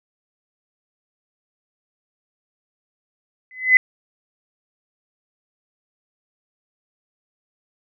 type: tone with exponential growth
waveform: sine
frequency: 2024 Hz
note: B6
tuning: 42 cents sharp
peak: -4 dBFS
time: 3.51-3.77 s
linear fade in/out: 1 ms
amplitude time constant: 55 ms
effects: none